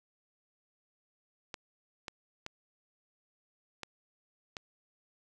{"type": "clicks", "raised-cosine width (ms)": 0.2, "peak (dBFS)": -22, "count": 5, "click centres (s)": [1.542, 2.082, 2.464, 3.833, 4.568], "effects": []}